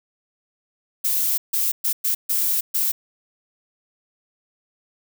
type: noise bursts at uneven times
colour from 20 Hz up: violet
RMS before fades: -21 dBFS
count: 6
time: 1.04-1.38 / 1.53-1.72 / 1.84-1.93 / 2.04-2.15 / 2.29-2.61 / 2.74-2.92 s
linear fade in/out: 10 ms
effects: none